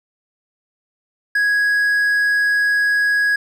triangle tone, 1661.2 Hz, G#6, in tune, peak -12 dBFS, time 1.35-3.36 s, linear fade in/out 5 ms, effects none

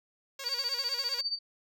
5% pulse tone with vibrato, 512 Hz, C5, 38 cents flat, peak -27 dBFS, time 0.39-1.21 s, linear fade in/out 5 ms, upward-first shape square, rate 10 Hz, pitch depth 110 cents each way
sine tone with tremolo, 4600 Hz, D8, 37 cents flat, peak -27 dBFS, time 0.45-1.39 s, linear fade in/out 20 ms, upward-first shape sine, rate 15 Hz, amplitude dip 80%
effects none

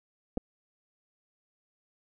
clicks, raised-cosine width 2 ms, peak -19 dBFS, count 2, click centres 0.373 / 0.377 s, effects none

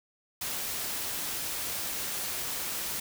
white noise, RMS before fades -34 dBFS, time 0.41-3 s, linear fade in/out 5 ms, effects none

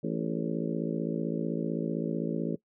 harmonic tone with a mistuned harmonic, 55.7 Hz, A1, 22 cents sharp, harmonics 3 / 4 / 5 / 6 / 7 / 8 / 9 / 10, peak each -34 / -34 / -36 / -36 / -41 / -38 / -43 / -42 dBFS, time 0.03-2.56 s, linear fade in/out 10 ms, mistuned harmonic 8, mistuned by -49 cents, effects noise-tail reverb RT60 0.1 s tail -20 dB re dry

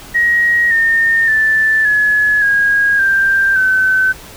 sine tone with pitch steps, 1891 / 1824.5 / 1760.3 / 1698.4 / 1638.6 / 1581 / 1525.4 Hz, A#6 / A#6 / A6 / G#6 / G#6 / G6 / G6, +24 / -38 / 0 / +38 / -24 / +14 / -48 cents, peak -9 dBFS, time 0.14-4.13 s, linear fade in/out 20 ms, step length 570 ms, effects pink hiss -35 dBFS RMS until 4.36 s

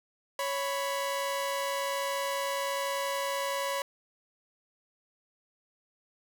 sawtooth tone pair together, 555.6 / 990 Hz, C#5 / B5, +4 / +4 cents, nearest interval minor seventh, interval 1000 cents, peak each -28 / -30 dBFS, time 0.39-3.82 s, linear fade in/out 2 ms, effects none

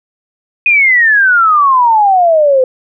sine exponential sweep, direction down, 2500 to 505 Hz, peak -5 dBFS, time 0.66-2.64 s, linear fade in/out 2 ms, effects none

